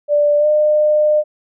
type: tone with pitch glide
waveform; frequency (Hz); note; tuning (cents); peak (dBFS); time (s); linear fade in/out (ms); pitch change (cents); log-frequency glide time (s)
sine; 587.3 to 604.5; D5 to D5; 0 to +50; -10; 0.08-1.24; 50; +50; 0.38-0.47
effects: none